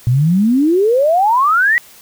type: exponential sweep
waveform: sine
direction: up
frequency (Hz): 116.1 to 1975.5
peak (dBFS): -9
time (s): 0.07-1.78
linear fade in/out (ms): 0
effects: white hiss -42 dBFS RMS until 2.01 s